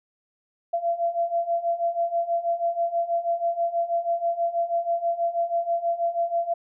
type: beating tone pair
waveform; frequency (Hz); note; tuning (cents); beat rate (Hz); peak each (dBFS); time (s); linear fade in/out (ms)
sine; 678 / 684.2; E5 / F5; +49 / -36; 6.2; -27 / -24; 0.73-6.54; 10
effects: none